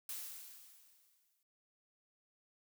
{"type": "noise with exponential decay", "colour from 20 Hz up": "blue", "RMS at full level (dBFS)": -42, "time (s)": [0.09, 1.43], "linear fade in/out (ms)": 2, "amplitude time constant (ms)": 290, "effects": []}